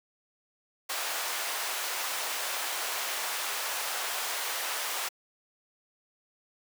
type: high-pass noise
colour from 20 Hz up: pink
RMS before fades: -33 dBFS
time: 0.89-5.09 s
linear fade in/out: 10 ms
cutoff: 730 Hz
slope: 12 dB/octave
effects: high-pass 400 Hz 12 dB/octave